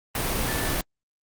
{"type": "tone in noise", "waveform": "sine", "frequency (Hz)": 1760, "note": "A6", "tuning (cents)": 0, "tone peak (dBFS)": -33, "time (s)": [0.48, 0.75], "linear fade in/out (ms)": 2, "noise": "pink", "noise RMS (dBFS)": -26, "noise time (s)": [0.15, 0.81], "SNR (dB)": -10, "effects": ["Opus 32 kbps"]}